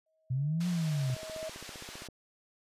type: tone with exponential growth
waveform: sine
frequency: 635 Hz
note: D#5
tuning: 35 cents sharp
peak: -35 dBFS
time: 0.06-1.49 s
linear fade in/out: 5 ms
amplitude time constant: 310 ms
type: linear two-way sweep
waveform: sine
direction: up then down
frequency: 123.47 to 179.8 to 123.47 Hz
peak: -28 dBFS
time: 0.3-1.15 s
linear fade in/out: 10 ms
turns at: 0.68 s
type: band-pass noise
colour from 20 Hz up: white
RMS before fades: -47 dBFS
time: 0.6-2.08 s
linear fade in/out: 10 ms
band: 420 to 5900 Hz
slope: 12 dB/octave
type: click train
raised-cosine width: 2 ms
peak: -33 dBFS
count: 16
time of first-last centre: 1.1-2.087 s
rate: 15.2 Hz
effects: resampled to 32000 Hz